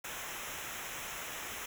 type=noise with comb filter; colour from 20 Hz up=pink; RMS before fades=-42 dBFS; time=0.04-1.66 s; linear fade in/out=5 ms; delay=0.22 ms; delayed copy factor=-0.8; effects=none